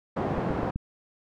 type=band-pass noise; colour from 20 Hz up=pink; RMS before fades=-29 dBFS; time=0.16-0.71 s; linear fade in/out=10 ms; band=120 to 900 Hz; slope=12 dB/octave
type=click train; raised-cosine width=5 ms; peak=-19 dBFS; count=4; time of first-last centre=0.38-0.76 s; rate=7.9 Hz
effects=none